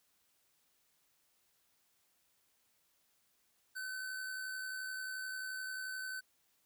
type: tone with amplitude modulation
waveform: square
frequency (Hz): 1521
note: F#6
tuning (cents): +47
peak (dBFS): -39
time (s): 3.75-6.21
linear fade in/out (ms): 20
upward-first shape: sine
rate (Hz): 71.4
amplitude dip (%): 35
effects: white hiss -75 dBFS RMS until 6.65 s